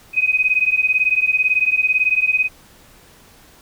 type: beating tone pair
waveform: sine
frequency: 2503 / 2521 Hz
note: D#7 / D#7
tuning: +10 / +22 cents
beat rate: 18 Hz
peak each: -17 dBFS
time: 0.13-2.49 s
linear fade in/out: 50 ms
effects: pink hiss -48 dBFS RMS until 3.61 s